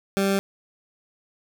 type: tone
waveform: 20% pulse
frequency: 196.1 Hz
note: G3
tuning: 1 cent sharp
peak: -15 dBFS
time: 0.17-0.39 s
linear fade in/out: 0 ms
effects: none